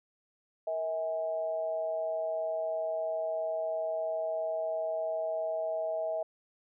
sine tone with amplitude modulation, 643 Hz, E5, 43 cents flat, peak -27 dBFS, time 0.67-6.23 s, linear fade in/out 5 ms, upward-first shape sine, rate 177 Hz, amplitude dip 65%, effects none

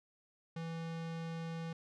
square tone, 164.81 Hz, E3, in tune, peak -40 dBFS, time 0.56-1.73 s, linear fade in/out 5 ms, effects low-pass 5000 Hz 12 dB/octave

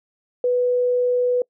sine tone, 493.9 Hz, B4, in tune, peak -16 dBFS, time 0.44-1.42 s, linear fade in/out 2 ms, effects noise-tail reverb RT60 0.1 s tail -26 dB re dry

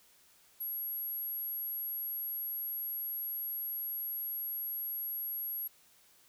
sine tone, 11530 Hz, F#9, 46 cents flat, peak -35 dBFS, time 0.6-5.68 s, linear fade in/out 10 ms, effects white hiss -64 dBFS RMS until 6.28 s

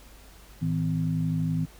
sine tone cluster, 109.1 / 161 / 255.4 Hz, A2 / E3 / C4, -14 / -41 / -42 cents, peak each -32 / -25 / -32 dBFS, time 0.61-1.66 s, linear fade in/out 20 ms, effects added 50 Hz sine -50 dBFS peak until 1.79 s + pink hiss -53 dBFS RMS until 1.79 s

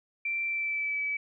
sine tone with pitch glide, 2349 to 2293 Hz, D7 to D7, 0 to -42 cents, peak -28 dBFS, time 0.25-1.17 s, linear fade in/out 5 ms, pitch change -42 cents, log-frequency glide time 0.45-1.01 s, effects none

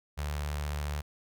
sawtooth tone with notch filter, 73.7 Hz, D2, 7 cents sharp, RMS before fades -34 dBFS, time 0.17-1.02 s, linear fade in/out 20 ms, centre 290 Hz, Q 0.58, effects none

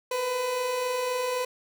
30% pulse tone pair together, 478.7 / 502.5 Hz, A#4 / B4, +46 / +30 cents, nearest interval minor second, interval 84 cents, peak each -35 / -24 dBFS, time 0.11-1.45 s, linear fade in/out 5 ms, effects none

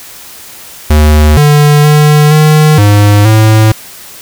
square tone with pitch steps, 75.8 / 147.6 / 149.8 / 153.3 / 103 / 109.2 Hz, D#2 / D3 / D3 / D#3 / G#2 / A2, -45 / +9 / +35 / -25 / -14 / -13 cents, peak -3 dBFS, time 0.9-3.72 s, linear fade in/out 5 ms, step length 470 ms, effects white hiss -30 dBFS RMS until 4.21 s

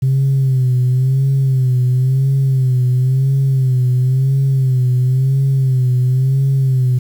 sine tone with vibrato, 130.81 Hz, C3, in tune, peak -9 dBFS, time 0.02-6.99 s, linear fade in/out 10 ms, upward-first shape sine, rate 0.97 Hz, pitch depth 69 cents each way, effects tanh soft clip ceiling -8 dBFS + 7-bit

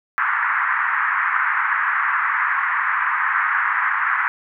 white band-pass noise, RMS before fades -20 dBFS, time 0.18-4.28 s, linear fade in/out 0 ms, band 1000 to 1900 Hz, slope 48 dB/octave, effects none

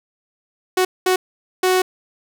sawtooth tone bursts at uneven times, 370 Hz, F#4, in tune, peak -10 dBFS, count 3, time 0.77-0.85 / 1.06-1.16 / 1.63-1.82 s, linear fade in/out 5 ms, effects none

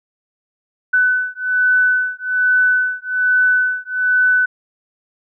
sine beating tone pair, 1500 / 1501.2 Hz, F#6 / F#6, +23 / +25 cents, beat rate 1.2 Hz, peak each -16 dBFS, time 0.93-4.46 s, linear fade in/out 10 ms, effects none

